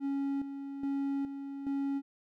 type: tone with tremolo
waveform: triangle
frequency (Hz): 277.2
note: C#4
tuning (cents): 0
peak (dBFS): -28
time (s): 0-2.02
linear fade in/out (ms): 50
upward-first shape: square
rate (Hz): 1.2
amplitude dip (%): 60
effects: none